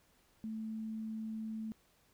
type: tone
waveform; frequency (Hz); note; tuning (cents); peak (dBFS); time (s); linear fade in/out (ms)
sine; 220; A3; 0; -38; 0.44-1.72; 0
effects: pink hiss -70 dBFS RMS until 2.13 s